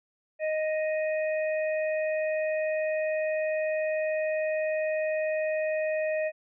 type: harmonic tone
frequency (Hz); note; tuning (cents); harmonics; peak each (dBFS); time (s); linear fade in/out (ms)
622.3; D#5; 0; 1 / 3 / 4; -26 / -37 / -38; 0.39-6.32; 50
effects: none